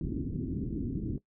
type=low-pass noise; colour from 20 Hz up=white; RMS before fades=-34 dBFS; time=0.01-1.18 s; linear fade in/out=2 ms; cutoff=340 Hz; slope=48 dB/octave; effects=noise-tail reverb RT60 0.1 s tail -18 dB re dry